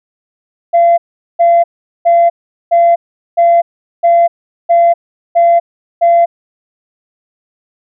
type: tone bursts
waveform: sine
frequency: 684 Hz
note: F5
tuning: 36 cents flat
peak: -3 dBFS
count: 9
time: 0.73-6.26 s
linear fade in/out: 20 ms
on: 250 ms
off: 410 ms
effects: tanh soft clip ceiling -2 dBFS